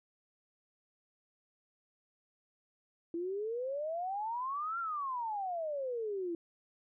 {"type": "exponential two-way sweep", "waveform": "sine", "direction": "up then down", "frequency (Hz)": [330.2, 1396.9, 330.2], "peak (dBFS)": -34, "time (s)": [3.14, 6.35], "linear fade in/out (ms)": 2, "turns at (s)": 4.79, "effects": []}